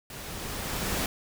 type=noise with level ramp; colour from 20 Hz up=pink; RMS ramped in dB=-41 to -28 dBFS; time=0.1-1.06 s; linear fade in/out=2 ms; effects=none